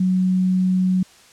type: tone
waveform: sine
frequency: 185 Hz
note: F#3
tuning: in tune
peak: -15 dBFS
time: 0-1.03 s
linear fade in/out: 5 ms
effects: white hiss -49 dBFS RMS until 1.32 s + low-pass 8000 Hz 12 dB/octave